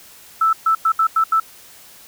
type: tone bursts at uneven times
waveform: sine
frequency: 1318.5 Hz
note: E6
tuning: in tune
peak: -12 dBFS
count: 6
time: 0.41-0.53 / 0.66-0.75 / 0.85-0.92 / 0.99-1.07 / 1.16-1.24 / 1.32-1.4 s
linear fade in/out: 5 ms
effects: white hiss -44 dBFS RMS until 2.07 s